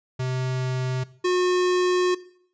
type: tone pair in turn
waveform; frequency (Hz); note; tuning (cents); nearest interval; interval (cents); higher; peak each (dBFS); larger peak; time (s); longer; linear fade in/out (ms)
square; 128.7 / 362; C3 / F#4; -28 / -38; octave + tritone; 1790; second; -25 / -20; second; 0.19-1.04 / 1.24-2.15; second; 10
effects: noise-tail reverb RT60 0.6 s tail -18 dB re dry + resampled to 16000 Hz